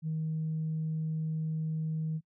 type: tone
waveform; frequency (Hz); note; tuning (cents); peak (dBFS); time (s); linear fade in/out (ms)
sine; 158; D#3; +27; -29; 0.02-2.21; 50
effects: noise-tail reverb RT60 0.1 s tail -26 dB re dry + tanh soft clip ceiling -26 dBFS